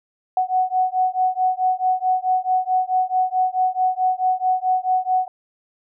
sine beating tone pair, 740 / 744.6 Hz, F#5 / F#5, 0 / +11 cents, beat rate 4.6 Hz, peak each -20 dBFS, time 0.37-5.28 s, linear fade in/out 2 ms, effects none

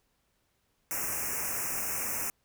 white band-stop noise, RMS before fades -33 dBFS, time 0.91-2.3 s, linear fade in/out 0 ms, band 2700 to 5400 Hz, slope 96 dB/octave, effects pink hiss -74 dBFS RMS until 2.44 s

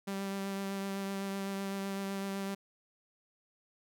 sawtooth tone with vibrato, 196 Hz, G3, in tune, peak -31 dBFS, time 0.07-2.55 s, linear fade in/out 10 ms, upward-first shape triangle, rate 7.9 Hz, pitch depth 16 cents each way, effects none

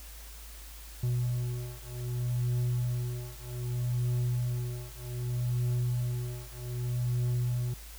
triangle beating tone pair, 122.1 / 122.74 Hz, B2 / B2, -19 / -10 cents, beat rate 0.64 Hz, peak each -30 dBFS, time 1.03-7.74 s, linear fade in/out 5 ms, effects added 53 Hz sine -45 dBFS peak until 7.98 s + white hiss -50 dBFS RMS until 7.98 s

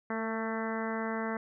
harmonic tone with a mistuned harmonic, 222.9 Hz, A3, 23 cents sharp, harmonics 1 / 2 / 3 / 4 / 5 / 6 / 7 / 8 / 9, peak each -35 / -38 / -40 / -41 / -42 / -43 / -43 / -44 / -45 dBFS, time 0.1-1.37 s, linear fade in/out 2 ms, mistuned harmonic 2, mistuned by +16 cents, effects none

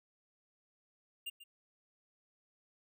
square tone with echo, 2806 Hz, F7, 8 cents sharp, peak -39 dBFS, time 1.26-1.3 s, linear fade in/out 10 ms, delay 140 ms, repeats 1, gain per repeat -13 dB, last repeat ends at 1.44 s, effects none

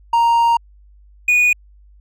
triangle tone pair in turn, 932.3 / 2462 Hz, A#5 / D#7, 0 / -19 cents, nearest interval octave + perfect fourth, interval 1681 cents, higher second, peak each -9 dBFS, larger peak neither, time 0.13-0.57 / 1.28-1.53 s, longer first, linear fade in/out 5 ms, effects added 50 Hz sine -44 dBFS peak until 2 s

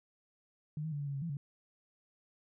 sine tone with pitch steps, 151.5 / 158.8 / 145 / 143.4 / 140.4 / 137.2 / 168.1 / 141.7 Hz, D#3 / D#3 / D3 / D3 / C#3 / C#3 / E3 / C#3, -46 / +36 / -22 / -41 / +22 / -17 / +34 / +38 cents, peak -35 dBFS, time 0.77-1.37 s, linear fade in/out 2 ms, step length 75 ms, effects none

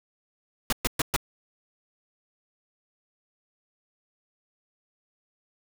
pink noise bursts, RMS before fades -24 dBFS, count 4, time 0.7-1.164 s, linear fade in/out 2 ms, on 26 ms, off 120 ms, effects none

